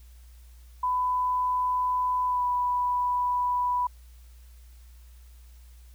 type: tone with pitch glide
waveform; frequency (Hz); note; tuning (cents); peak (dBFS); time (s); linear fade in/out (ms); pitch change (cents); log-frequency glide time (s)
sine; 1000 to 986.8; B5 to B5; +21 to -2; -23; 0.83-3.87; 5; -23; 2.26-2.44
effects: added 60 Hz sine -47 dBFS peak until 5.94 s + white hiss -62 dBFS RMS until 5.94 s